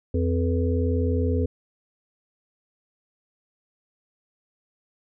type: harmonic tone with a mistuned harmonic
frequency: 85.8 Hz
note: F2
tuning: 30 cents flat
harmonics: 1 / 3 / 5 / 6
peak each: -22 / -27 / -29 / -30 dBFS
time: 0.14-1.46 s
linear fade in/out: 5 ms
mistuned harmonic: 6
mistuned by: -88 cents
effects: none